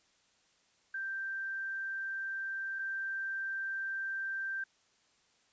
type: tone pair in turn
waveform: sine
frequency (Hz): 1570 / 1570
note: G6 / G6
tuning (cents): +2 / +2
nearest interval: unison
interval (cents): 0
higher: neither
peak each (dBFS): -35 / -34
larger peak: second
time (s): 0.94-2.79 / 2.79-4.64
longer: neither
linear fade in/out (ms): 5
effects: white hiss -70 dBFS RMS until 5.52 s + resampled to 16000 Hz